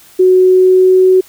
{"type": "tone with pitch glide", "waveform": "sine", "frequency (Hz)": [370, 373], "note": ["F#4", "F#4"], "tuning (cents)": [0, 14], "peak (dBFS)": -4, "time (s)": [0.19, 1.21], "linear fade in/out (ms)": 10, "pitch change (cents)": 14, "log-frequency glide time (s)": [0.39, 1.09], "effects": ["white hiss -42 dBFS RMS until 1.28 s"]}